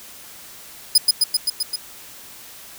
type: tone with echo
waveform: sawtooth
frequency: 5000 Hz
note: D#8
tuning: 8 cents sharp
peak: -6 dBFS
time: 0.95-0.98 s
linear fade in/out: 5 ms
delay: 130 ms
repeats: 6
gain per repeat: -2 dB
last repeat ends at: 1.76 s
effects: white hiss -41 dBFS RMS until 2.78 s